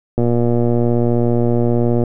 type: click train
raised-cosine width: 2 ms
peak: -4 dBFS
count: 222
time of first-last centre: 0.18-2.037 s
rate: 119 Hz
effects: none